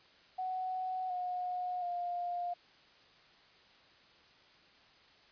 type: tone with pitch steps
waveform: sine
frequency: 744 / 724.1 / 704.7 Hz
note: F#5 / F#5 / F5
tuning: +9 / -38 / +15 cents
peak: -34 dBFS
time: 0.38-2.54 s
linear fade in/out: 10 ms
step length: 720 ms
effects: white hiss -62 dBFS RMS until 5.31 s + resampled to 11025 Hz